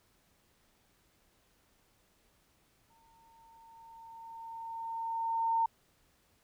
sine tone with exponential growth, 911 Hz, A#5, 40 cents flat, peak -25 dBFS, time 2.9-5.66 s, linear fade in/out 5 ms, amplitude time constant 600 ms, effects pink hiss -70 dBFS RMS until 6.43 s

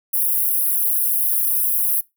white high-pass noise, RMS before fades -19 dBFS, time 0.13-2.01 s, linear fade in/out 10 ms, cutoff 10000 Hz, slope 96 dB/octave, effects noise-tail reverb RT60 0.2 s tail -22 dB re dry

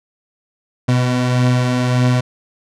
30% pulse beating tone pair, 124.7 / 126.4 Hz, B2 / B2, +17 / +41 cents, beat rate 1.7 Hz, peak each -11 / -19 dBFS, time 0.88-2.21 s, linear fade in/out 10 ms, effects low-pass 7000 Hz 12 dB/octave

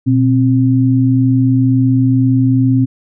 sine tone pair together, 121.4 / 263.6 Hz, B2 / C4, -29 / +13 cents, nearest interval octave + minor second, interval 1342 cents, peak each -11 dBFS, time 0.06-2.86 s, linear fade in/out 20 ms, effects none

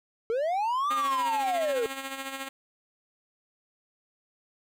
triangle linear two-way sweep, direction up then down, 435.7 to 1236 to 435.7 Hz, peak -23 dBFS, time 0.3-1.86 s, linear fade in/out 0 ms, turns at 0.93 s
5% pulse tone with tremolo, 270 Hz, C#4, 45 cents flat, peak -21 dBFS, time 0.9-2.49 s, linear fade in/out 10 ms, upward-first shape sine, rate 14 Hz, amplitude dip 55%
effects none

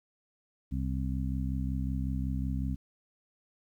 harmonic tone, 65.41 Hz, C2, in tune, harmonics 1 / 2 / 3 / 4, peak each -32 / -35 / -37 / -38 dBFS, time 0.71-2.76 s, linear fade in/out 20 ms, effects 11-bit

